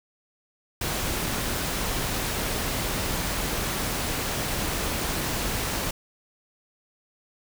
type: noise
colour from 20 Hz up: pink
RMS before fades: -28 dBFS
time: 0.81-5.91 s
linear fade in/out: 5 ms
effects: none